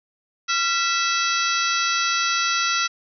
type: harmonic tone with a mistuned harmonic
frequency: 656 Hz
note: E5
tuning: 9 cents flat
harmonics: 2 / 3 / 4 / 5 / 6 / 7 / 8 / 9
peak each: -23 / -29 / -27 / -31 / -28 / -31 / -31 / -29 dBFS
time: 0.48-2.88 s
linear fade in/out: 20 ms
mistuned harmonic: 2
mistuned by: +77 cents
effects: none